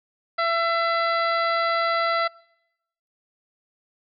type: harmonic tone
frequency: 671 Hz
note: E5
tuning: 31 cents sharp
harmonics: 1 / 2 / 3 / 4 / 5 / 6 / 7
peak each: -25 / -23 / -28 / -41 / -40 / -35 / -37 dBFS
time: 0.38-2.28 s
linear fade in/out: 10 ms
effects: noise-tail reverb RT60 0.9 s tail -25 dB re dry